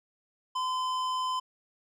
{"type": "tone with hard clipping", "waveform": "sine", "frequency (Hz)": 1022, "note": "C6", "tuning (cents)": -41, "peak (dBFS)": -30, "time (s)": [0.55, 1.4], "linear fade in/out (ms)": 10, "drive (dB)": 12, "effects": []}